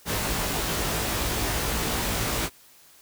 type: noise with comb filter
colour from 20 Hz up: pink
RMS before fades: -27 dBFS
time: 0.05-2.5 s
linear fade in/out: 50 ms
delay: 18 ms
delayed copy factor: +1
effects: white hiss -54 dBFS RMS until 3.01 s